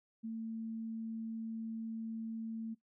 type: tone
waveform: sine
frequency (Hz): 224.5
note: A3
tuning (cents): +35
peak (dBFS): -38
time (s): 0.23-2.75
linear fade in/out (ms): 20
effects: noise-tail reverb RT60 0.1 s tail -17 dB re dry